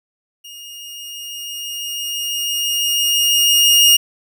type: tone with level ramp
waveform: sawtooth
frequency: 2849 Hz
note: F7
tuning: 34 cents sharp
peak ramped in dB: -31 to -4 dBFS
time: 0.44-3.97 s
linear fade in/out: 10 ms
effects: none

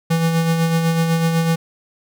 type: tone with tremolo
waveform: square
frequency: 164.81 Hz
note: E3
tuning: in tune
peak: -14 dBFS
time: 0.1-1.56 s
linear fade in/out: 10 ms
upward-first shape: sine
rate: 8 Hz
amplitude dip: 40%
effects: none

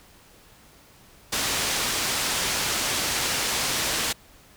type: low-pass noise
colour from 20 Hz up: white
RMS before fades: -26 dBFS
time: 1.32-4.13 s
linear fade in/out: 10 ms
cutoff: 7100 Hz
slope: 12 dB/octave
effects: pink hiss -53 dBFS RMS until 4.56 s

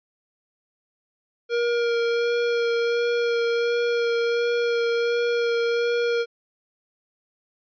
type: tone with vibrato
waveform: square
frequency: 471.1 Hz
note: A#4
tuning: 18 cents sharp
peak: -21 dBFS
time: 1.49-6.26 s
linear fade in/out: 50 ms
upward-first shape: sine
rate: 1.4 Hz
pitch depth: 14 cents each way
effects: resampled to 11025 Hz

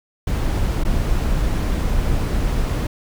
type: noise with dropouts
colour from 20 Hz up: brown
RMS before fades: -19 dBFS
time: 0.27-2.87 s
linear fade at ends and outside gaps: 5 ms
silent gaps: 0.837-0.849 s
effects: none

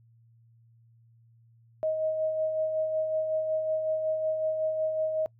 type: tone with tremolo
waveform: sine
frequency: 629 Hz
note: D#5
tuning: 19 cents sharp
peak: -24 dBFS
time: 1.83-5.26 s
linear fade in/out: 0 ms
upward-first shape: sine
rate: 5.4 Hz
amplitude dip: 40%
effects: noise-tail reverb RT60 0.1 s tail -24 dB re dry + added 115 Hz sine -57 dBFS peak until 5.39 s

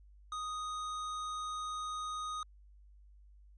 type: tone with hard clipping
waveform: sine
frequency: 1244.5 Hz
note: D#6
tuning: in tune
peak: -39 dBFS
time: 0.32-2.43 s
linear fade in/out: 2 ms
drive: 14 dB
effects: added 50 Hz sine -56 dBFS peak until 3.57 s + resampled to 22050 Hz

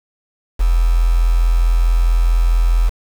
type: tone with quantisation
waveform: sine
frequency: 42.3 Hz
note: E1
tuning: 45 cents sharp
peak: -10 dBFS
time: 0.59-2.9 s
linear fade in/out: 20 ms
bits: 5
effects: none

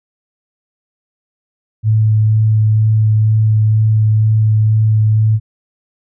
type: tone with vibrato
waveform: sine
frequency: 108.7 Hz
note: A2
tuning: 21 cents flat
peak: -8 dBFS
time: 1.83-5.4 s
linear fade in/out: 50 ms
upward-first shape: sine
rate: 2.1 Hz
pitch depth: 10 cents each way
effects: none

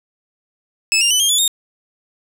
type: tone with pitch steps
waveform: 20% pulse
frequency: 2610 / 2797 / 2998 / 3213 / 3444 / 3691 Hz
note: E7 / F7 / F#7 / G7 / A7 / A#7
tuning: -18 / +2 / +22 / +42 / -38 / -18 cents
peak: -7 dBFS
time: 0.92-1.478 s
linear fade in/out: 0 ms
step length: 93 ms
effects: none

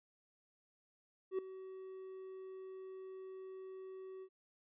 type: tone with ADSR envelope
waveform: triangle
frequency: 378.4 Hz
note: F#4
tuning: 39 cents sharp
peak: -30 dBFS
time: 1.31-4.29 s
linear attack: 76 ms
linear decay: 4 ms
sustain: -15 dB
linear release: 66 ms
effects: resampled to 8000 Hz

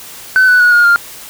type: tone with pitch steps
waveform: sine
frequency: 1518 / 1487.6 / 1457.8 / 1428.7 / 1400.1 Hz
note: F#6 / F#6 / F#6 / F6 / F6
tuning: +44 / +9 / -26 / +39 / +4 cents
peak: -3 dBFS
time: 0.36-0.96 s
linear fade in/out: 0 ms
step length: 120 ms
effects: tanh soft clip ceiling -3 dBFS + white hiss -32 dBFS RMS until 1.29 s

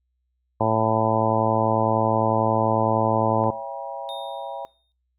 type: harmonic tone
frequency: 111 Hz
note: A2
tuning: 16 cents sharp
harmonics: 1 / 2 / 3 / 4 / 5 / 6 / 7 / 8 / 9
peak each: -26 / -28 / -29 / -29 / -25 / -26 / -27 / -26 / -28 dBFS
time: 0.6-3.51 s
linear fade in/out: 10 ms
type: chord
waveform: sine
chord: C# diminished seventh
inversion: none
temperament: just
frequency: 554.4 / 665.2 / 798.3 / 957.9 Hz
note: C#5 / E5 / G5 / Bb5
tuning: 0 / +16 / +31 / +47 cents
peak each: -35 dBFS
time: 3.44-4.65 s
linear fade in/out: 0 ms
type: tone with exponential decay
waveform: triangle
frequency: 3678 Hz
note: A#7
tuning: 24 cents flat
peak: -32 dBFS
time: 4.09-4.92 s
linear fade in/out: 0 ms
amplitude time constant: 180 ms
effects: noise-tail reverb RT60 0.4 s tail -23 dB re dry + added 62 Hz sine -70 dBFS peak until 5.18 s

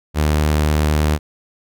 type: tone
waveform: sawtooth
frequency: 75.8 Hz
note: D#2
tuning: 45 cents flat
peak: -10 dBFS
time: 0.14-1.19 s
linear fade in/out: 50 ms
effects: none

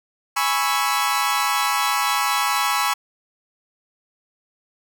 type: chord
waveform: sawtooth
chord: C# minor seventh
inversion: second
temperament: equal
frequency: 830.6 / 987.8 / 1108.7 / 1318.5 Hz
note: G#5 / B5 / C#6 / E6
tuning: 0 / 0 / 0 / 0 cents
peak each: -21 / -21 / -20 / -21 dBFS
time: 0.36-2.94 s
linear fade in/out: 10 ms
effects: none

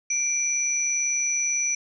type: tone pair together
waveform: sine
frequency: 2349 / 5919 Hz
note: D7 / F#8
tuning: 0 / 0 cents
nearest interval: octave + major third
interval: 1600 cents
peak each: -28 / -23 dBFS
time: 0.1-1.75 s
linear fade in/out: 5 ms
effects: none

